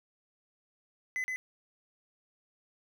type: tone with echo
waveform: triangle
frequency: 2022 Hz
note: B6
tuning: 40 cents sharp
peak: -29 dBFS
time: 1.16-1.24 s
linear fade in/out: 0 ms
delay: 120 ms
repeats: 1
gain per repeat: -2 dB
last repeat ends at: 1.36 s
effects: none